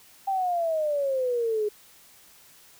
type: exponential sweep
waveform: sine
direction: down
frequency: 792 to 413.1 Hz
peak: -23 dBFS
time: 0.27-1.69 s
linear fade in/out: 10 ms
effects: white hiss -54 dBFS RMS until 2.79 s